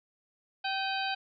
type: harmonic tone with a mistuned harmonic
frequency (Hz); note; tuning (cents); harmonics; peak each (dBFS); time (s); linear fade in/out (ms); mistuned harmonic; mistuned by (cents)
774; G5; -22; 1 / 2 / 3 / 4 / 5 / 6; -33 / -36 / -38 / -39 / -40 / -41; 0.64-1.15; 10; 3; +130
effects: none